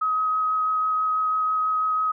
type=tone with vibrato; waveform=sine; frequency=1267 Hz; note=D#6; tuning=31 cents sharp; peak=-20 dBFS; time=0.01-2.12 s; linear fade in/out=10 ms; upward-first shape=triangle; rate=6.1 Hz; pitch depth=10 cents each way; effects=none